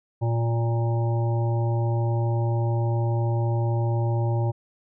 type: harmonic tone with a mistuned harmonic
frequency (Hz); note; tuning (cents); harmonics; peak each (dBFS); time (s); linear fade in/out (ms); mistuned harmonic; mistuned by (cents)
115.9; A#2; -10; 1 / 3 / 5 / 7 / 8; -21 / -32 / -34 / -35 / -39; 0.21-4.52; 20; 3; +19
effects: none